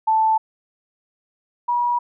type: tone pair in turn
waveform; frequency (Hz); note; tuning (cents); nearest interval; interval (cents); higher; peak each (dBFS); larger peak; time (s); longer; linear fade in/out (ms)
sine; 880 / 964; A5 / B5; 0 / -42; major second; 158; second; -14 / -17; first; 0.07-0.38 / 1.68-1.99; neither; 10
effects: none